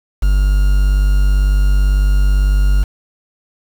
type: tone with quantisation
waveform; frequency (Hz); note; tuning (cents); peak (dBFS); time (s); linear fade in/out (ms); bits
triangle; 49; G1; 0; -7; 0.22-2.84; 10; 5
effects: none